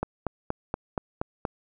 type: click train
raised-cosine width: 1 ms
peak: -13 dBFS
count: 7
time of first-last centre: 0.03-1.452 s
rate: 4.22 Hz
effects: none